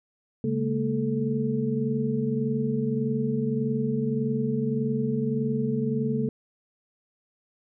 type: tone cluster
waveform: sine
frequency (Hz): 138.1 / 208 / 229.7 / 436.7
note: C#3 / G#3 / A#3 / A4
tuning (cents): -6 / +3 / -25 / -13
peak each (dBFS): -29 / -31 / -27 / -30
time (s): 0.44-6.29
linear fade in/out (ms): 2
effects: none